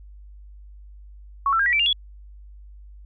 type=tone with pitch steps; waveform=sine; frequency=1112 / 1337.8 / 1609.4 / 1936.1 / 2329 / 2802 / 3371 Hz; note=C#6 / E6 / G6 / B6 / D7 / F7 / G#7; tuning=+5 / +25 / +45 / -35 / -15 / +5 / +25 cents; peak=-17 dBFS; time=1.46-1.929 s; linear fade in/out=2 ms; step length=67 ms; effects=added 50 Hz sine -41 dBFS peak until 3.05 s